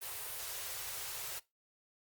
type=band-stop noise; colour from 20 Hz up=white; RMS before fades=-42 dBFS; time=0.01-1.4 s; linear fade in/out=20 ms; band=140 to 370 Hz; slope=48 dB/octave; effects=noise-tail reverb RT60 0.2 s tail -19 dB re dry + Opus 32 kbps